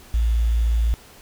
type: tone with quantisation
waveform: sine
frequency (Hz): 57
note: A#1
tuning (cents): -38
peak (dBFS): -16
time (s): 0.14-0.94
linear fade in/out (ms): 0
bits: 7
effects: pink hiss -47 dBFS RMS until 1.21 s